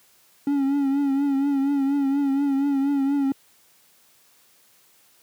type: tone with vibrato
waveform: triangle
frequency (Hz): 277.9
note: C#4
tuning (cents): +4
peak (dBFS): -17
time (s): 0.47-3.32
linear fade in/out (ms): 2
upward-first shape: triangle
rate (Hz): 4.2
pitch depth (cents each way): 62
effects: white hiss -58 dBFS RMS until 5.22 s + high-pass 100 Hz 12 dB/octave